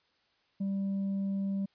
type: tone with tanh clipping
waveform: sine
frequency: 196 Hz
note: G3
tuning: in tune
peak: -30 dBFS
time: 0.6-1.66 s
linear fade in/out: 10 ms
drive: 2 dB
effects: white hiss -71 dBFS RMS until 1.74 s + resampled to 11025 Hz